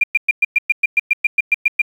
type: tone bursts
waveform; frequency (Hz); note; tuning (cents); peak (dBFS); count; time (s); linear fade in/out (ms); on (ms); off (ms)
sine; 2396; D7; +34; -9; 14; 0.01-1.818; 5; 27; 110
effects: 7-bit